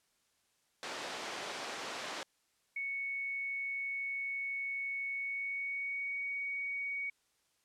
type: band-pass noise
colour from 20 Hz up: pink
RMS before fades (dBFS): -42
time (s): 0.83-2.23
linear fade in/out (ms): 0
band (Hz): 440 to 5700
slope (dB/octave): 12
type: tone with pitch glide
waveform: sine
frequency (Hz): 2217 to 2241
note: C#7 to C#7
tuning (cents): 0 to +18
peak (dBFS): -35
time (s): 2.76-7.1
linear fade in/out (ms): 5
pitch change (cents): +18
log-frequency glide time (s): 5.1-6.2
effects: white hiss -75 dBFS RMS until 7.64 s + low-pass 10000 Hz 12 dB/octave